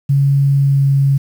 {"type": "tone with pitch glide", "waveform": "sine", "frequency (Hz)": [139.3, 138.18], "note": ["C#3", "C#3"], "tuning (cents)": [9, -5], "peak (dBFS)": -9, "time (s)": [0.09, 1.18], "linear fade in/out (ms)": 10, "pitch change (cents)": -14, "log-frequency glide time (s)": [0.57, 0.86], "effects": ["7-bit"]}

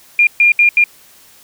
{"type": "tone bursts at uneven times", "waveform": "sine", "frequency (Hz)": 2408, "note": "D7", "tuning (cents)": 43, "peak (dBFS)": -6, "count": 4, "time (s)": [[0.19, 0.27], [0.4, 0.52], [0.59, 0.69], [0.77, 0.84]], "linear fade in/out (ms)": 2, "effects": ["white hiss -45 dBFS RMS until 1.43 s"]}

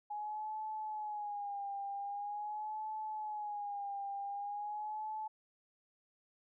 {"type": "tone with vibrato", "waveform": "sine", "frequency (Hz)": 830.6, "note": "G#5", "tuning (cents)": 0, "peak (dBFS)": -38, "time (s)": [0.1, 5.28], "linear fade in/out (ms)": 10, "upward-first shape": "sine", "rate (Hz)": 0.44, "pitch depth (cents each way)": 70, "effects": []}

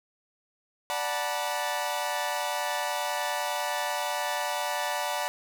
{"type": "chord", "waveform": "sawtooth", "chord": "B minor seventh", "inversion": "first", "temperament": "equal with one note detuned", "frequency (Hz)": [587.3, 740, 880, 970.2], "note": ["D5", "F#5", "A5", "B5"], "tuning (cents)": [0, 0, 0, -31], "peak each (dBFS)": -30, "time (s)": [0.9, 5.28], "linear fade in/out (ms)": 0, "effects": []}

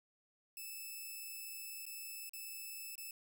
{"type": "tone with dropouts", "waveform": "5% pulse", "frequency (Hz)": 2623, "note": "E7", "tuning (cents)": -9, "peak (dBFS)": -36, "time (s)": [0.57, 3.11], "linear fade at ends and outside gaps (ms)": 2, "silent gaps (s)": [[1.855, 1.864], [2.294, 2.334], [2.955, 2.979]], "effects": []}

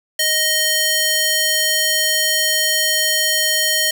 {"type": "tone with high-pass filter", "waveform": "square", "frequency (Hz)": 622.3, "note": "D#5", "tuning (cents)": 0, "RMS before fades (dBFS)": -17, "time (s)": [0.19, 3.91], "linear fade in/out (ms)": 5, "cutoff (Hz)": 2200, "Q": 0.6, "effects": ["7-bit"]}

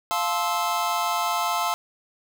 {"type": "chord", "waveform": "square", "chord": "F major seventh", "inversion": "none", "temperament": "just", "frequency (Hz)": [698.5, 873.1, 1047.7, 1309.6], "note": ["F5", "A5", "C6", "E6"], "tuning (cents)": [0, -14, 2, -12], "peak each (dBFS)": -29, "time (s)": [0.11, 1.74], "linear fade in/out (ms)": 0, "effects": []}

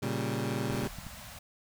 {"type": "chord", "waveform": "20% pulse", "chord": "G diminished", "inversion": "first", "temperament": "equal", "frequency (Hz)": [116.54, 138.59, 196], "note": ["Bb2", "Db3", "G3"], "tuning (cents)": [0, 0, 0], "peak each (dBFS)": [-29, -30, -31], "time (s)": [0.02, 0.88], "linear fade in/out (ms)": 10}
{"type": "clicks", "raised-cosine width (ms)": 5, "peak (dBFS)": -31, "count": 6, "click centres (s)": [0.706, 0.745, 0.832, 0.866, 0.987, 1.067]}
{"type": "band-stop noise", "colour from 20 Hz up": "pink", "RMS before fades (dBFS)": -46, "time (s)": [0.72, 1.39], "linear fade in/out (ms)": 5, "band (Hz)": [230, 570], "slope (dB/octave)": 48}
{"effects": []}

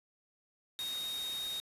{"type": "tone in noise", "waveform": "sine", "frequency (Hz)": 3729, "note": "A#7", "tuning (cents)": 0, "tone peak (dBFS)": -36, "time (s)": [0.79, 1.6], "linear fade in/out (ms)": 0, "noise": "white", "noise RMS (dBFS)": -45, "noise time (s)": [0.79, 1.6], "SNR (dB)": 6, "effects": ["resampled to 32000 Hz"]}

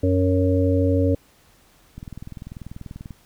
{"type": "harmonic tone", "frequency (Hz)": 92.5, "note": "F#2", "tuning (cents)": 0, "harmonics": [1, 3, 5, 6], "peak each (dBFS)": [-19, -21, -24, -25], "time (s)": [0.03, 1.15], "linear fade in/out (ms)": 5}
{"type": "click train", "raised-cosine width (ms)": 5, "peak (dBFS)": -23, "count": 24, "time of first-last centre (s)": [1.98, 3.107], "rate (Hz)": 20.4}
{"effects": ["pink hiss -56 dBFS RMS until 3.25 s"]}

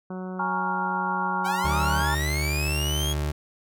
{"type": "harmonic tone", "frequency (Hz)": 185, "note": "F#3", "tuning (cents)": 0, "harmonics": [1, 2, 3, 4, 5, 6, 7, 8], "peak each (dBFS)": [-32, -38, -42, -44, -46, -48, -49, -50], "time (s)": [0.1, 2.02], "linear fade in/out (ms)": 5}
{"type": "chord", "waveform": "sine", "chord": "Bb minor seventh", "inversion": "third", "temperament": "equal", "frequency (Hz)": [830.6, 932.3, 1108.7, 1396.9], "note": ["Ab5", "Bb5", "Db6", "F6"], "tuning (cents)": [0, 0, 0, 0], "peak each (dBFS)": [-30, -29, -32, -30], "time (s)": [0.39, 2.15], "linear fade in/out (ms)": 5}
{"type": "linear sweep", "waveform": "sawtooth", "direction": "up", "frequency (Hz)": [737, 3322], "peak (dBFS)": -25, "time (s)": [1.44, 3.14], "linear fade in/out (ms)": 20}
{"type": "tone with vibrato", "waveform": "30% pulse", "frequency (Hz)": 74.1, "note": "D2", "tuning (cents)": 16, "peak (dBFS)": -22, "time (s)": [1.64, 3.32], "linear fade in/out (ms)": 10, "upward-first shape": "sine", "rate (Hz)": 17, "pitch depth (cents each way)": 12}
{"effects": []}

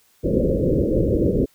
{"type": "low-pass noise", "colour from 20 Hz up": "white", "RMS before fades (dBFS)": -19, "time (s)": [0.23, 1.46], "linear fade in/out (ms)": 20, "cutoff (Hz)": 550, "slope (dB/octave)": 96, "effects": ["white hiss -59 dBFS RMS until 1.54 s"]}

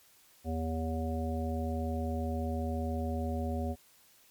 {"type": "harmonic tone", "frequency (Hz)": 80.5, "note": "E2", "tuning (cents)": -41, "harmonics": [1, 3, 5, 7, 9], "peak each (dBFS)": [-33, -36, -42, -41, -41], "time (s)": [0.44, 3.76], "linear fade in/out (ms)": 50, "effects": ["white hiss -62 dBFS RMS until 4.3 s", "MP3 96 kbps"]}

